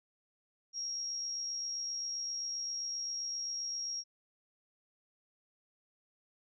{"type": "tone with amplitude modulation", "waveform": "sine", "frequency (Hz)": 5600, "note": "F8", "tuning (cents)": 4, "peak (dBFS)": -34, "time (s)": [0.73, 4.04], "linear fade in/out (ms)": 50, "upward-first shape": "sine", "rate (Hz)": 67.6, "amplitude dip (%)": 30, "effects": []}